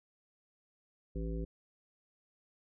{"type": "harmonic tone", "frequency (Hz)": 55.2, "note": "A1", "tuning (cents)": 6, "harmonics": [1, 3, 5, 7, 9], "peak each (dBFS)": [-36, -41, -45, -45, -48], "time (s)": [1.15, 1.45], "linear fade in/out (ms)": 10, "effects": []}